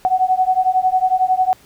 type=beating tone pair; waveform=sine; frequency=740 / 751 Hz; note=F#5 / F#5; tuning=0 / +26 cents; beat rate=11 Hz; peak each=-16 dBFS; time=0.05-1.53 s; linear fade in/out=0 ms; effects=pink hiss -49 dBFS RMS until 1.65 s